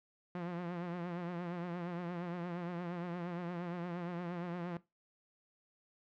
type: tone with vibrato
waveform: sawtooth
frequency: 174.61 Hz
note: F3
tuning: in tune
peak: -34 dBFS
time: 0.35-4.77 s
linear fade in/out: 2 ms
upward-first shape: triangle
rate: 8.6 Hz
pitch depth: 71 cents each way
effects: noise-tail reverb RT60 0.2 s tail -17 dB re dry + low-pass 2000 Hz 12 dB/octave